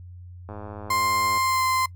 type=click train; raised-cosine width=1 ms; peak=-24 dBFS; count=93; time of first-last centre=0.49-1.375 s; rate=104 Hz
type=tone with pitch glide; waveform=35% pulse; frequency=1050 to 1038.5 Hz; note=C6 to C6; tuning=+6 to -13 cents; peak=-19 dBFS; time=0.9-1.86 s; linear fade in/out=5 ms; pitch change=-19 cents; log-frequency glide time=1.43-1.63 s
effects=noise-tail reverb RT60 0.1 s tail -22 dB re dry + added 89 Hz sine -39 dBFS peak until 1.95 s